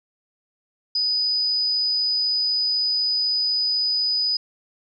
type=tone; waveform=sine; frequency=4978 Hz; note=D#8; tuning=in tune; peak=-19 dBFS; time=0.95-4.37 s; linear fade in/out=5 ms; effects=none